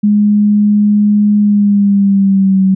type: tone with pitch glide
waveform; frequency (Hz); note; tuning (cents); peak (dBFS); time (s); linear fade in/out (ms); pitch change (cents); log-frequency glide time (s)
sine; 207.7 to 190.46; G#3 to G3; 0 to -50; -6; 0.03-2.75; 10; -150; 1.39-2.64
effects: none